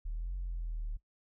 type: exponential two-way sweep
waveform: sine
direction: up then down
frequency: 36.71 to 45.8 to 36.71 Hz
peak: -33 dBFS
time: 0.05-0.97 s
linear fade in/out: 10 ms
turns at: 0.34 s
effects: noise-tail reverb RT60 0.1 s tail -18 dB re dry + tanh soft clip ceiling -31 dBFS